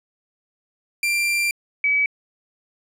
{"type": "tone pair in turn", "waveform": ["40% pulse", "sine"], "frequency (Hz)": [2369, 2283], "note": ["D7", "D7"], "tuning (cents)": [14, -50], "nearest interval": "minor second", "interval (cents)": 64, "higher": "first", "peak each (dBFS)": [-18, -16], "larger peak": "second", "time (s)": [[1.03, 1.51], [1.84, 2.06]], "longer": "first", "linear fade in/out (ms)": 2, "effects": ["resampled to 32000 Hz"]}